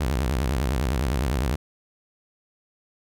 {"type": "tone with vibrato", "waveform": "sawtooth", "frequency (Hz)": 65.41, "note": "C2", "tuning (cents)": 0, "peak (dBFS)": -18, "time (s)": [0, 1.56], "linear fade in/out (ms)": 10, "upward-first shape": "sine", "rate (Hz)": 9.9, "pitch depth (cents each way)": 260, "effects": []}